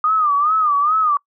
sine tone with vibrato, 1213 Hz, D#6, 44 cents flat, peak -13 dBFS, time 0.04-1.17 s, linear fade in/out 2 ms, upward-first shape sine, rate 2.4 Hz, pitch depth 120 cents each way, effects noise-tail reverb RT60 0.1 s tail -26 dB re dry

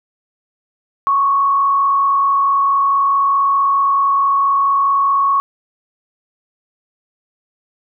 sine tone with frequency modulation, 1108.7 Hz, C#6, in tune, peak -11 dBFS, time 1.07-5.4 s, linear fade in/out 0 ms, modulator 44.6 Hz, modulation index 0.5, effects none

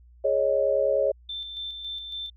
sine chord, Ab suspended fourth, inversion none, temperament equal with one note detuned, 415.3 / 552.4 / 622.3 Hz, Ab4 / Db5 / Eb5, 0 / -6 / 0 cents, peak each -28 / -22 / -26 dBFS, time 0.24-1.12 s, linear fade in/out 10 ms
sine tone with tremolo, 3553 Hz, A7, 16 cents sharp, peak -31 dBFS, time 1.29-2.3 s, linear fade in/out 5 ms, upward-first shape square, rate 3.6 Hz, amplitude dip 40%
effects added 60 Hz sine -50 dBFS peak until 2.36 s

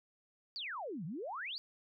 sine exponential two-way sweep, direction down then up, 4826 to 145.1 to 4826 Hz, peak -39 dBFS, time 0.56-1.58 s, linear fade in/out 0 ms, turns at 1.05 s, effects none

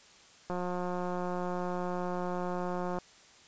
click train, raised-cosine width 1 ms, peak -22 dBFS, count 446, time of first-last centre 0.5-2.986 s, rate 179 Hz, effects white hiss -57 dBFS RMS until 3.47 s + resampled to 16000 Hz

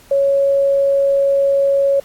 sine tone, 554.4 Hz, C#5, in tune, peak -11 dBFS, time 0.11-2 s, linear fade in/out 5 ms, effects pink hiss -46 dBFS RMS until 2.04 s + AAC 64 kbps

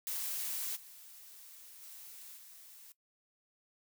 blue noise with level steps, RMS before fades -38 / -54 / -51 / -55 dBFS, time 0.07-2.92 s, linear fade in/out 0 ms, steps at 0.75 / 1.81 / 2.36 s, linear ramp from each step 20 ms, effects noise-tail reverb RT60 0.1 s tail -18 dB re dry

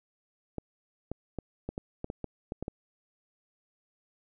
clicks, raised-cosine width 2 ms, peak -21 dBFS, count 11, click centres 0.583 / 1.116 / 1.387 / 1.69 / 1.779 / 2.044 / 2.101 / 2.243 / 2.521 / 2.626 / 2.681 s, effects none

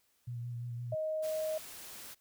sine tone with vibrato, 119.9 Hz, A#2, 49 cents sharp, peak -37 dBFS, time 0.27-0.95 s, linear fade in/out 10 ms, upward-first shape sine, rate 5.8 Hz, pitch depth 25 cents each way
sine tone, 626 Hz, D#5, 10 cents sharp, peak -32 dBFS, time 0.92-1.58 s, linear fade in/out 5 ms
white noise, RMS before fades -48 dBFS, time 1.22-2.15 s, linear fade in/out 20 ms
effects white hiss -73 dBFS RMS until 2.2 s

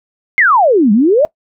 sine exponential two-way sweep, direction down then up, 2191 to 196 to 644 Hz, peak -6 dBFS, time 0.38-1.25 s, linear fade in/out 0 ms, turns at 0.92 s, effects noise-tail reverb RT60 0.1 s tail -21 dB re dry

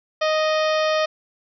harmonic tone with a mistuned harmonic, 622.3 Hz, D#5, in tune, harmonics 1 / 2 / 3 / 4 / 5 / 6 / 7 / 8 / 9, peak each -19 / -25 / -29 / -31 / -33 / -35 / -36 / -37 / -38 dBFS, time 0.21-1.06 s, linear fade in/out 10 ms, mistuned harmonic 6, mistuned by -56 cents, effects none

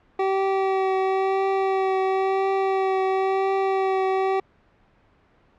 25% pulse tone with vibrato, 383.9 Hz, G4, 36 cents flat, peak -16 dBFS, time 0.19-4.4 s, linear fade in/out 5 ms, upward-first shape triangle, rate 0.97 Hz, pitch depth 18 cents each way, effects pink hiss -59 dBFS RMS until 5.58 s + low-pass 2000 Hz 12 dB/octave

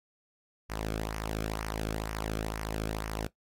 sawtooth tone with flanger, 53.8 Hz, A1, 38 cents flat, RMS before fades -35 dBFS, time 0.69-3.28 s, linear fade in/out 20 ms, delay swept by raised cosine 0.25 to 1.08 ms, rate 2.1 Hz, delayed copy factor -0.6, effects noise-tail reverb RT60 0.1 s tail -18 dB re dry + AAC 48 kbps

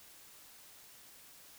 silence, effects white hiss -57 dBFS RMS until 1.58 s

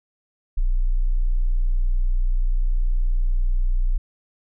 sine tone, 30.32 Hz, B0, 31 cents flat, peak -16 dBFS, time 0.57-3.98 s, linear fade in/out 10 ms, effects none

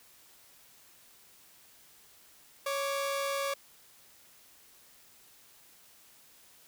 sawtooth tone pair together, 554.4 / 1169.3 Hz, C#5 / D6, 0 / -8 cents, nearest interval octave + minor second, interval 1292 cents, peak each -28 / -33 dBFS, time 2.66-3.54 s, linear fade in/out 5 ms, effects white hiss -59 dBFS RMS until 6.67 s

